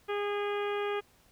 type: harmonic tone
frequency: 409.5 Hz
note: G#4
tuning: 24 cents flat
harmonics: 1 / 2 / 3 / 4 / 5 / 6 / 7 / 8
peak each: -31 / -39 / -39 / -43 / -45 / -44 / -49 / -49 dBFS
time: 0.08-1.01 s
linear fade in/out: 20 ms
effects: pink hiss -64 dBFS RMS until 1.31 s